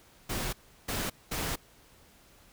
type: noise bursts at uneven times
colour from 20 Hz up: pink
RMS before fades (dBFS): -33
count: 3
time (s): 0.29-0.53 / 0.88-1.1 / 1.31-1.56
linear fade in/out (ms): 10
effects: pink hiss -59 dBFS RMS until 2.52 s